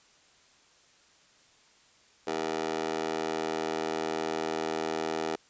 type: tone with high-pass filter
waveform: 15% pulse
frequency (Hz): 79.9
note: D#2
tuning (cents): +47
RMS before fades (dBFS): -32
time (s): 2.27-5.36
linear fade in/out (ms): 5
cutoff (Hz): 460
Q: 3.4
effects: white hiss -61 dBFS RMS until 5.49 s + resampled to 16000 Hz